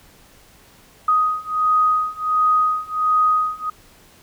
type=beating tone pair; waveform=sine; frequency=1249 / 1250.4 Hz; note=D#6 / D#6; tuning=+6 / +8 cents; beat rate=1.4 Hz; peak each=-19 / -18 dBFS; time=1.08-3.7 s; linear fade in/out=5 ms; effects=pink hiss -50 dBFS RMS until 4.22 s